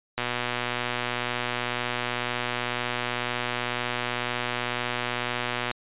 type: click train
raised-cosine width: 0.3 ms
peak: -11 dBFS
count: 676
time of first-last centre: 0.18-5.713 s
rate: 122 Hz
effects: resampled to 8000 Hz